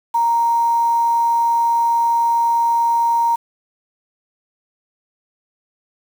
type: tone with quantisation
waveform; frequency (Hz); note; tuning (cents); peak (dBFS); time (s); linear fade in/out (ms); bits
sine; 932.3; A#5; 0; -13; 0.14-3.36; 10; 6
effects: none